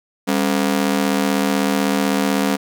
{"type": "ring-modulated tone", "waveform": "sawtooth", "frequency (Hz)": 237, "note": "A#3", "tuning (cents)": 29, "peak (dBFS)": -9, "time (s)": [0.27, 2.57], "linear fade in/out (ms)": 20, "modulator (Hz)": 38, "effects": []}